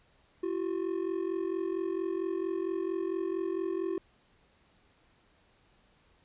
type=ring-modulated tone; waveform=triangle; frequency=359.4 Hz; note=F4; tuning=50 cents sharp; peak=-25 dBFS; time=0.43-3.98 s; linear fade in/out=2 ms; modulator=22.2 Hz; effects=pink hiss -66 dBFS RMS until 6.24 s + resampled to 8000 Hz